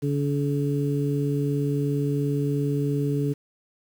harmonic tone, 142.8 Hz, D3, 48 cents flat, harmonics 1 / 2 / 3, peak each -24 / -27 / -29 dBFS, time 0.02-3.34 s, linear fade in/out 20 ms, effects 8-bit

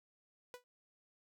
sawtooth tone with exponential decay, 493.1 Hz, B4, 3 cents flat, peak -40 dBFS, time 0.54-0.64 s, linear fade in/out 0 ms, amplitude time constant 21 ms, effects none

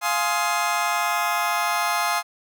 30% pulse chord, F minor seventh, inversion none, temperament just, 698.5 / 838.1 / 1047.7 / 1257.2 Hz, F5 / Ab5 / C6 / Eb6, 0 / +16 / +2 / +18 cents, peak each -24 dBFS, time 0.01-2.23 s, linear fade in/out 50 ms, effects none

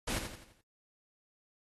pink noise with echo, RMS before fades -35 dBFS, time 0.07-0.19 s, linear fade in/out 10 ms, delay 85 ms, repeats 5, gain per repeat -7 dB, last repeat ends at 0.615 s, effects AAC 32 kbps

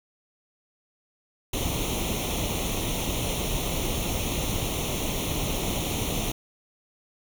pink noise with comb filter, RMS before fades -28 dBFS, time 1.53-6.32 s, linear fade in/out 5 ms, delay 0.31 ms, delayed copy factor +0.8, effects none

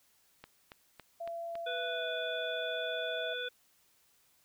click train, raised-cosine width 0.3 ms, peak -31 dBFS, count 5, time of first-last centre 0.44-1.554 s, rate 3.59 Hz
sine tone with pitch glide, 676 to 648.8 Hz, E5 to E5, +43 to -28 cents, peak -37 dBFS, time 1.2-3.34 s, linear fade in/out 10 ms, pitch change -71 cents, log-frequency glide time 1.84-2.08 s
harmonic tone, 493.9 Hz, B4, in tune, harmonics 1 / 3 / 5 / 7, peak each -40 / -39 / -47 / -40 dBFS, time 1.66-3.49 s, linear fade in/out 10 ms
effects white hiss -69 dBFS RMS until 4.44 s

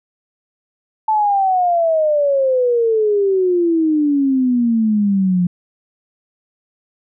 sine exponential sweep, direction down, 880 to 174.61 Hz, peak -12 dBFS, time 1.08-5.47 s, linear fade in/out 5 ms, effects none

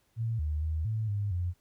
sine tone with pitch steps, 113.9 / 75.9 / 78.8 / 109.8 / 102.1 / 88.5 Hz, A#2 / D#2 / D#2 / A2 / G#2 / F2, -40 / -42 / +23 / -3 / -29 / +23 cents, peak -28 dBFS, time 0.16-1.54 s, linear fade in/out 50 ms, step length 230 ms, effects pink hiss -71 dBFS RMS until 1.6 s

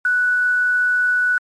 sine tone with quantisation, 1480 Hz, F#6, in tune, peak -14 dBFS, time 0.05-1.38 s, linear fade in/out 2 ms, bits 7, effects MP3 48 kbps

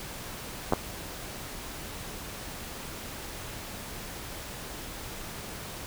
clicks, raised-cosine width 1 ms, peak -9 / -9 dBFS, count 2, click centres 0.724 / 0.735 s, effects pink hiss -40 dBFS RMS until 5.86 s

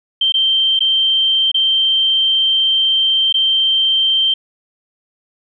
sine tone with dropouts, 3136 Hz, G7, in tune, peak -11 dBFS, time 0.21-4.34 s, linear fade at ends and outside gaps 5 ms, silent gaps 0.322-0.34 / 0.792-0.805 / 1.517-1.543 / 3.326-3.341 s, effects none

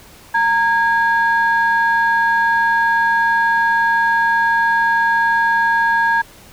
sine tone pair together, 921.5 / 1642 Hz, A#5 / G#6, -20 / -20 cents, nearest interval minor seventh, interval 1000 cents, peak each -14 dBFS, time 0.34-6.22 s, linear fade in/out 10 ms, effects tanh soft clip ceiling -7 dBFS + pink hiss -43 dBFS RMS until 6.52 s

